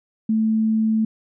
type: tone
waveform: sine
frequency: 220 Hz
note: A3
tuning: in tune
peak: -16 dBFS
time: 0.29-1.05 s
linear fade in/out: 5 ms
effects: none